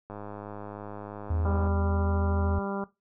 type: click train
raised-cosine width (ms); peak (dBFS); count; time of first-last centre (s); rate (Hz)
1; -26; 163; 0.1-1.673; 103
type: tone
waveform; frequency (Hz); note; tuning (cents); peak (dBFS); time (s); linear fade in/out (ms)
triangle; 81.9; E2; -11; -23; 1.3-2.59; 5
type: harmonic tone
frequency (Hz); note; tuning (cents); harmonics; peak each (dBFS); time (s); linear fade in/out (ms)
198; G3; +18; 1 / 2 / 3 / 4 / 5 / 6 / 7; -33 / -36 / -38 / -39 / -40 / -41 / -41; 1.45-2.84; 2
effects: noise-tail reverb RT60 0.2 s tail -17 dB re dry